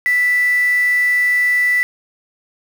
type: tone with quantisation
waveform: sine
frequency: 1975.5 Hz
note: B6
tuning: in tune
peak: -12 dBFS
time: 0.06-1.83 s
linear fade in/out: 0 ms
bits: 5
effects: none